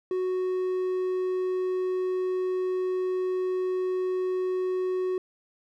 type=tone; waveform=triangle; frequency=369.4 Hz; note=F#4; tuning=3 cents flat; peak=-23 dBFS; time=0.11-5.18 s; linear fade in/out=2 ms; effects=none